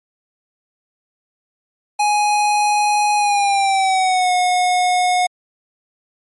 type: tone with pitch glide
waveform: square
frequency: 833 to 725.2 Hz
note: G#5 to F#5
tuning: +5 to -35 cents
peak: -14 dBFS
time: 1.99-5.27 s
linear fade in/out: 10 ms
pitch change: -240 cents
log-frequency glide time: 3.16-4.32 s
effects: MP3 48 kbps